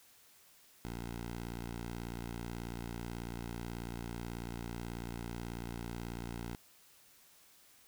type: tone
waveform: 10% pulse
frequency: 58.27 Hz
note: A#1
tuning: in tune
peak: -32 dBFS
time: 0.85-6.55 s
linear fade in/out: 0 ms
effects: white hiss -63 dBFS RMS until 7.87 s